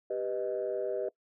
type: chord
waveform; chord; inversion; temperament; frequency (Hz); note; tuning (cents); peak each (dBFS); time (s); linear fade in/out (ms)
sine; G augmented; none; equal; 392 / 493.9 / 622.3; G4 / B4 / D#5; 0 / 0 / 0; -34; 0.1-1.09; 5
effects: noise-tail reverb RT60 0.1 s tail -22 dB re dry + tanh soft clip ceiling -23 dBFS